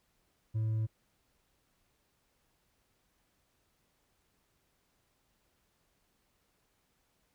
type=tone with hard clipping; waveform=sine; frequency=110 Hz; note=A2; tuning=in tune; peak=-30 dBFS; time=0.54-0.87 s; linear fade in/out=20 ms; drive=2 dB; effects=pink hiss -75 dBFS RMS until 7.34 s